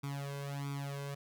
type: tone with flanger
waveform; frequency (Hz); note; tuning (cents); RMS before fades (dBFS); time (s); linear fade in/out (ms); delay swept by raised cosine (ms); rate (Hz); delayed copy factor
sawtooth; 140.7; C#3; +26; -40; 0.03-1.15; 10; 0.85 to 1.95; 1.5; +0.9
effects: none